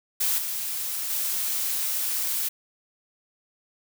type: noise with level steps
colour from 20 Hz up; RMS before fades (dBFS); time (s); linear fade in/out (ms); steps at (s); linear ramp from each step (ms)
blue; -24 / -30 / -27; 0.2-2.49; 10; 0.38 / 1.1; 2
effects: none